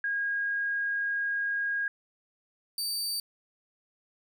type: tone pair in turn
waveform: sine / sawtooth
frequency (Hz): 1633 / 4619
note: G#6 / D8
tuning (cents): -30 / -30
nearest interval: octave + tritone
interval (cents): 1800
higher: second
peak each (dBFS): -27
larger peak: neither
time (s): 0.04-1.88 / 2.78-3.2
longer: first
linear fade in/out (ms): 2
effects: none